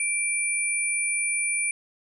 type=tone pair together; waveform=sine; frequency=2349 / 9396 Hz; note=D7 / D9; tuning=0 / 0 cents; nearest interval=2 octaves; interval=2400 cents; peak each=-26 dBFS; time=0-1.71 s; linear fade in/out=2 ms; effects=none